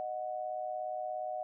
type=tone pair together; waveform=sine; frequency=619 / 736.1 Hz; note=D#5 / F#5; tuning=-9 / -9 cents; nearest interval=minor third; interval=300 cents; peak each=-38 / -37 dBFS; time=0-1.43 s; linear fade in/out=0 ms; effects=none